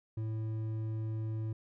triangle tone with hard clipping, 110 Hz, A2, in tune, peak -35 dBFS, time 0.17-1.53 s, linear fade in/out 5 ms, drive 10 dB, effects none

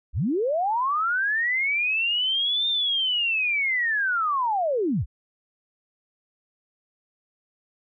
sine linear two-way sweep, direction up then down, 38.89 to 3639 to 38.89 Hz, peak -21 dBFS, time 0.13-5.06 s, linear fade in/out 50 ms, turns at 2.68 s, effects none

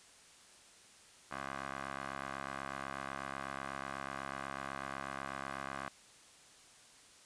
15% pulse tone with band-pass filter, 68.1 Hz, C#2, 30 cents flat, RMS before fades -43 dBFS, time 1.31-5.89 s, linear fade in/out 5 ms, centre 1300 Hz, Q 1.7, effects white hiss -60 dBFS RMS until 7.25 s + resampled to 22050 Hz

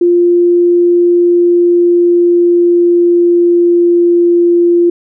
sine tone with pitch glide, 349.2 to 346 Hz, F4 to F4, 0 to -16 cents, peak -5 dBFS, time 0.01-4.9 s, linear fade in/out 5 ms, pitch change -16 cents, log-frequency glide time 1.1-4.5 s, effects none

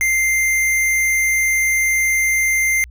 square tone, 2093 Hz, C7, in tune, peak -15 dBFS, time 0.01-2.84 s, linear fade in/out 0 ms, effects added 60 Hz sine -36 dBFS peak until 2.9 s

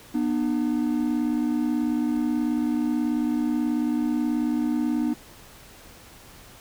triangle tone pair together, 243.3 / 301.7 Hz, B3 / D4, -26 / +47 cents, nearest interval major third, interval 373 cents, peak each -22 dBFS, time 0.14-5.14 s, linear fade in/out 10 ms, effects tanh soft clip ceiling -13 dBFS + pink hiss -48 dBFS RMS until 6.6 s

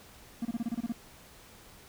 triangle tone bursts, 233.1 Hz, A#3, in tune, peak -27 dBFS, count 9, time 0.42-0.924 s, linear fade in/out 5 ms, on 32 ms, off 27 ms, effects pink hiss -54 dBFS RMS until 1.88 s

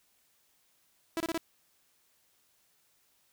sawtooth tone bursts, 329.6 Hz, E4, in tune, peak -26 dBFS, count 4, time 1.17-1.376 s, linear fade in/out 0 ms, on 32 ms, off 26 ms, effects white hiss -70 dBFS RMS until 3.32 s

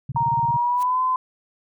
sine tone bursts, 134.1 Hz, C3, 43 cents sharp, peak -24 dBFS, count 9, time 0.09-0.568 s, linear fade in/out 5 ms, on 30 ms, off 26 ms
sine tone with pitch glide, 932.3 to 1022.6 Hz, A#5 to C6, 0 to -40 cents, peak -18 dBFS, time 0.16-1.16 s, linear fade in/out 2 ms, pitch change +160 cents, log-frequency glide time 0.45-1.01 s
white noise with exponential growth, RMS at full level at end -35 dBFS, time 0.74-0.83 s, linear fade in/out 2 ms, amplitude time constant 18 ms
effects none

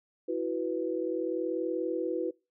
sine chord, E suspended second, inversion none, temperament equal, 329.6 / 370 / 493.9 Hz, E4 / F#4 / B4, 0 / 0 / 0 cents, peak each -33 dBFS, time 0.28-2.31 s, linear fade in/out 10 ms, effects noise-tail reverb RT60 0.3 s tail -26 dB re dry

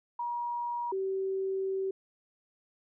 sine tone pair in turn, 955 / 384.2 Hz, A#5 / G4, +42 / -35 cents, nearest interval octave + major third, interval 1577 cents, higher first, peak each -31 / -29 dBFS, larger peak second, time 0.19-0.92 / 0.92-1.91 s, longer second, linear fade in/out 5 ms, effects none

